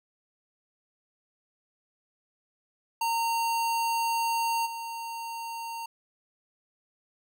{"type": "tone with level steps", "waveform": "square", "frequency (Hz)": 920, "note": "A#5", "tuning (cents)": -23, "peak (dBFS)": [-26, -35], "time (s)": [3.01, 5.86], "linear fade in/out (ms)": 5, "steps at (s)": 4.65, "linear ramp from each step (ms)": 20, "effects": []}